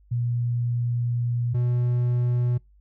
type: tone pair in turn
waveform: sine / triangle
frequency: 120 / 122.17 Hz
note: B2 / B2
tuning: -49 / -18 cents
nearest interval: unison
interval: 31 cents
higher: second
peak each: -22 / -18 dBFS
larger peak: second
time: 0.11-1.54 / 1.54-2.58 s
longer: first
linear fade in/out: 10 ms
effects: noise-tail reverb RT60 0.2 s tail -25 dB re dry + added 50 Hz sine -53 dBFS peak until 2.8 s